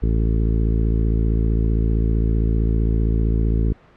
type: harmonic tone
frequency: 55.4 Hz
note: A1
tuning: 13 cents sharp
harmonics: 1 / 2 / 3 / 4 / 5 / 6 / 7 / 8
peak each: -17 / -23 / -27 / -29 / -31 / -33 / -34 / -35 dBFS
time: 0.02-3.73 s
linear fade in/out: 10 ms
effects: pink hiss -50 dBFS RMS until 3.96 s + low-pass 2000 Hz 12 dB/octave